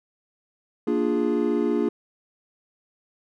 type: chord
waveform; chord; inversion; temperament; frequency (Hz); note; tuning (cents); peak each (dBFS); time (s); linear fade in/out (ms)
triangle; Bb dominant seventh; none; equal; 233.1 / 293.7 / 349.2 / 415.3; Bb3 / D4 / F4 / Ab4; 0 / 0 / 0 / 0; -24; 0.87-1.89; 5
effects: none